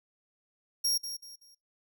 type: tone with echo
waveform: sawtooth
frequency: 5588 Hz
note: F8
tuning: in tune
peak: -23 dBFS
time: 0.84-0.98 s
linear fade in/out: 10 ms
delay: 190 ms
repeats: 3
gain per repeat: -10 dB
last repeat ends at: 1.55 s
effects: noise-tail reverb RT60 0.2 s tail -24 dB re dry